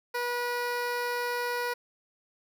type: tone with notch filter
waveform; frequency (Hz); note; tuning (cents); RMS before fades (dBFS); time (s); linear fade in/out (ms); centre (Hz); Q
15% pulse; 485.3; B4; -30; -31; 0.14-1.74; 10; 7900; 1.8
effects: none